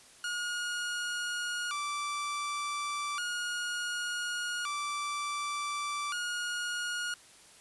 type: tone with vibrato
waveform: sawtooth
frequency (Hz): 1295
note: E6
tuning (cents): -31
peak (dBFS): -29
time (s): 0.24-7.14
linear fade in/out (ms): 2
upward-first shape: square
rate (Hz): 0.34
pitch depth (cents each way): 180
effects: white hiss -56 dBFS RMS until 7.6 s + resampled to 24000 Hz